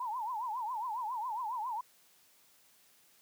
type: tone with vibrato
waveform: sine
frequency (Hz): 932.3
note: A#5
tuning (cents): 0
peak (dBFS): -34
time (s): 0-1.81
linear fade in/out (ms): 5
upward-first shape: triangle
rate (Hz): 7.3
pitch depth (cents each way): 220
effects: white hiss -65 dBFS RMS until 3.21 s + high-pass 100 Hz 12 dB/octave